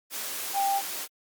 sine tone in noise, 791 Hz, G5, 15 cents sharp, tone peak -23 dBFS, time 0.53-0.82 s, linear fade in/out 50 ms, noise white, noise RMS -34 dBFS, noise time 0.1-1.08 s, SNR +8 dB, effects high-pass 300 Hz 12 dB/octave + Opus 48 kbps

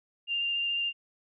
sine tone with vibrato, 2794 Hz, F7, in tune, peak -27 dBFS, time 0.27-0.93 s, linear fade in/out 50 ms, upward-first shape sine, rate 14 Hz, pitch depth 11 cents each way, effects none

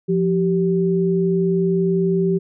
sine tone pair together, 174.61 / 387.3 Hz, F3 / G4, 0 / -21 cents, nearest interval octave + major second, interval 1379 cents, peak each -18 dBFS, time 0.08-2.39 s, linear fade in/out 20 ms, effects none

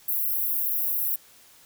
pink high-pass noise, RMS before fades -26 dBFS, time 0.08-1.16 s, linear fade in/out 5 ms, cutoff 12000 Hz, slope 48 dB/octave, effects white hiss -54 dBFS RMS until 1.65 s

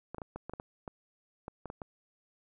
clicks, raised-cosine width 1 ms, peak -26 dBFS, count 12, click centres 0.146 / 0.183 / 0.218 / 0.36 / 0.496 / 0.536 / 0.599 / 0.878 / 1.481 / 1.657 / 1.701 / 1.818 s, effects none

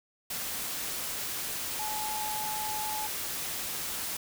sine tone in noise, 856 Hz, A5, 48 cents flat, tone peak -34 dBFS, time 1.79-3.07 s, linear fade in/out 5 ms, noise white, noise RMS -35 dBFS, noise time 0.3-4.17 s, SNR -2 dB, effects none

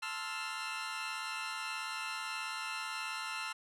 20% pulse chord, F major seventh, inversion first, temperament equal, 880 / 1046.5 / 1318.5 / 1396.9 Hz, A5 / C6 / E6 / F6, 0 / 0 / 0 / 0 cents, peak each -40 / -40 / -37 / -37 dBFS, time 0.02-3.53 s, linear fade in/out 10 ms, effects low-pass 9000 Hz 12 dB/octave

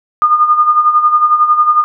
sine tone with tremolo, 1219 Hz, D#6, 36 cents flat, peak -4 dBFS, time 0.22-1.84 s, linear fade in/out 0 ms, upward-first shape sine, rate 11 Hz, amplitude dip 65%, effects none

